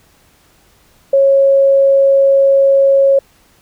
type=tone; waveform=sine; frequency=548 Hz; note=C#5; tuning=20 cents flat; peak=-6 dBFS; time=1.13-3.19 s; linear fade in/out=5 ms; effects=pink hiss -51 dBFS RMS until 3.61 s